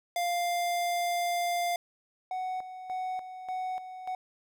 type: tone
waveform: square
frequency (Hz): 698.5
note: F5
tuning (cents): 0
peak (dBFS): -28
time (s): 0.16-1.76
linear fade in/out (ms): 2
type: tone with tremolo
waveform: triangle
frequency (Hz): 743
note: F#5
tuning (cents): +7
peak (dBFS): -29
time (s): 2.31-4.15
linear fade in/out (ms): 2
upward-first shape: square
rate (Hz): 1.7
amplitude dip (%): 65
effects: none